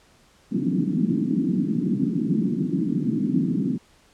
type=band-pass noise; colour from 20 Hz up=pink; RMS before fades=-23 dBFS; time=0.51-3.78 s; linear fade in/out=20 ms; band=160 to 310 Hz; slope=48 dB/octave; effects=pink hiss -57 dBFS RMS until 4.13 s + low-pass 9000 Hz 12 dB/octave